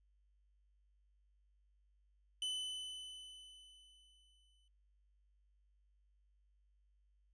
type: tone with exponential decay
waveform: 45% pulse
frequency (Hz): 3015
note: F#7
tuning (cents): +32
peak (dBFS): -36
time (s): 2.42-4.68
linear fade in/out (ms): 2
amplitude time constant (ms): 490
effects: added 50 Hz sine -70 dBFS peak until 7.33 s + resampled to 22050 Hz